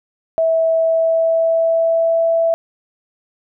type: tone with pitch glide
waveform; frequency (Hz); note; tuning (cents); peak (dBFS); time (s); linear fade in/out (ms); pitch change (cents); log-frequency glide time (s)
sine; 652 to 661.9; E5 to E5; -19 to +7; -12; 0.38-2.54; 0; +26; 0.73-2.25
effects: none